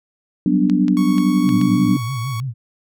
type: chord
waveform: sine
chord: G major seventh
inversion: third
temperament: equal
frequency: 185 / 196 / 246.9 / 293.7 Hz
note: F#3 / G3 / B3 / D4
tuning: 0 / 0 / 0 / 0 cents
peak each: -18 / -21 / -18 / -17 dBFS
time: 0.46-1.97 s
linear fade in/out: 2 ms
type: clicks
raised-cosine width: 0.2 ms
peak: -15 dBFS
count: 5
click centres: 0.698 / 0.882 / 1.182 / 1.491 / 1.614 s
type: tone with pitch glide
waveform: sawtooth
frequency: 1109 to 1116.1 Hz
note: C#6 to C#6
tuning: 0 to +11 cents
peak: -25 dBFS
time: 0.97-2.4 s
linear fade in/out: 0 ms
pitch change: +11 cents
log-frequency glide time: 1.2-1.69 s
type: tone with vibrato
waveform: sine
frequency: 123.47 Hz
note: B2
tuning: in tune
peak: -21 dBFS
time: 1.44-2.54 s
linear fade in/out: 50 ms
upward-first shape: sine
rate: 6.2 Hz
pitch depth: 170 cents each way
effects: none